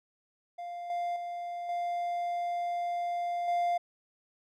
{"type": "tone with level steps", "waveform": "triangle", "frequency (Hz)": 698.5, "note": "F5", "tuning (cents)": 0, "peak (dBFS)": [-35, -28, -33, -28, -24], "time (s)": [0.58, 3.78], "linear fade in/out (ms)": 10, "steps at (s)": [0.9, 1.16, 1.69, 3.48], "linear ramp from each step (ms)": 2, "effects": []}